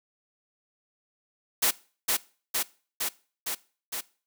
white noise with echo, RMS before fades -23 dBFS, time 1.62-1.71 s, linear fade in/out 10 ms, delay 460 ms, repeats 5, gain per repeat -2 dB, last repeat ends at 4.01 s, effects noise-tail reverb RT60 0.4 s tail -21 dB re dry + high-pass 200 Hz 12 dB/octave

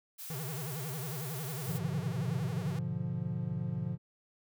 blue noise, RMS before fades -44 dBFS, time 0.18-1.79 s, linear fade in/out 20 ms
square tone with vibrato, 143.6 Hz, D3, 39 cents flat, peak -38 dBFS, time 0.3-2.79 s, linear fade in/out 2 ms, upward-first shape sine, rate 11 Hz, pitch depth 250 cents each way
triangle chord, G# diminished seventh, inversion none, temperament equal, 103.83 / 123.47 / 146.83 / 174.61 Hz, G#2 / B2 / D3 / F3, 0 / 0 / 0 / 0 cents, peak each -39 / -36 / -36 / -35 dBFS, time 1.64-3.98 s, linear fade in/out 50 ms
effects none

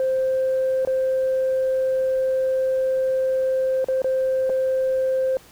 sine tone with dropouts, 523.3 Hz, C5, in tune, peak -17 dBFS, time 0-5.37 s, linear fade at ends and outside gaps 1 ms, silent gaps 0.85-0.873 / 3.844-3.885 / 4.019-4.044 / 4.495-4.499 s, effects tanh soft clip ceiling -15 dBFS + pink hiss -49 dBFS RMS until 5.51 s

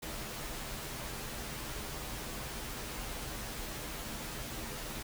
pink noise with comb filter, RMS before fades -41 dBFS, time 0.02-5.03 s, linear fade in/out 10 ms, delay 11 ms, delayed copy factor -0.6, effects none

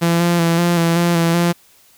sawtooth tone with pitch steps, 169.2 / 172.5 / 167.5 / 173.1 / 167.5 / 172.3 / 167.3 / 172.4 Hz, E3 / F3 / E3 / F3 / E3 / F3 / E3 / F3, +45 / -21 / +28 / -15 / +28 / -23 / +26 / -22 cents, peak -9 dBFS, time 0.01-1.53 s, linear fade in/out 20 ms, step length 190 ms, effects white hiss -51 dBFS RMS until 1.97 s

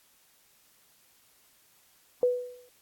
sine tone with exponential decay, 493.9 Hz, B4, in tune, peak -18 dBFS, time 2.23-2.69 s, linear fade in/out 1 ms, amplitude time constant 100 ms, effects white hiss -63 dBFS RMS until 2.81 s + AAC 64 kbps

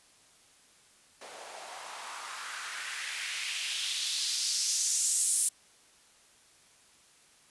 blue noise with band-pass filter sweep, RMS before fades -33 dBFS, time 1.21-5.49 s, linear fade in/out 5 ms, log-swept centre 550 to 9500 Hz, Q 2.2, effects white hiss -61 dBFS RMS until 7.5 s + resampled to 24000 Hz

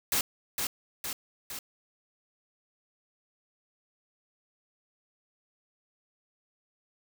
white noise with echo, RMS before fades -27 dBFS, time 0.12-0.21 s, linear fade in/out 2 ms, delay 460 ms, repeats 3, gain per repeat -4 dB, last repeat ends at 1.59 s, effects none

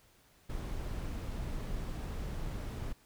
brown noise, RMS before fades -38 dBFS, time 0.49-2.93 s, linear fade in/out 10 ms, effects pink hiss -65 dBFS RMS until 3.05 s

